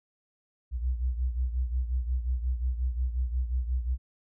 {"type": "beating tone pair", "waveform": "sine", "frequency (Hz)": [61.2, 66.8], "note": ["B1", "C2"], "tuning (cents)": [-15, 36], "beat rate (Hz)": 5.6, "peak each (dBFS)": [-27, -33], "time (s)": [0.71, 3.98], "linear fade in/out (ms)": 50, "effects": []}